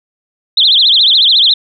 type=tone with vibrato; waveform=sine; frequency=3600 Hz; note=A7; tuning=39 cents sharp; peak=-5 dBFS; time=0.57-1.54 s; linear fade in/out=5 ms; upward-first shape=triangle; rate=14 Hz; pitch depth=290 cents each way; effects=none